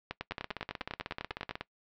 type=two click trains; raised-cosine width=0.3 ms; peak=-20 / -19 dBFS; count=21 / 16; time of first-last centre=0.32-1.555 / 0.11-1.61 s; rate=16.2 / 10 Hz; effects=noise-tail reverb RT60 0.1 s tail -20 dB re dry + low-pass 5000 Hz 12 dB/octave